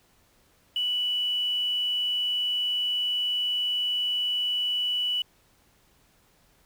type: tone with quantisation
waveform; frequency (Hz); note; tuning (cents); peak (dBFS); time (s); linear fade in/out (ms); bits
sine; 2960; F#7; 0; -24; 0.76-5.22; 2; 8
effects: pink hiss -63 dBFS RMS until 6.65 s